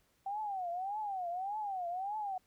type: tone with vibrato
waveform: sine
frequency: 770 Hz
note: G5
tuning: 31 cents flat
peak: -35 dBFS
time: 0.26-2.38 s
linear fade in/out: 5 ms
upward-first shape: triangle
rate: 1.7 Hz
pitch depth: 220 cents each way
effects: pink hiss -73 dBFS RMS until 2.46 s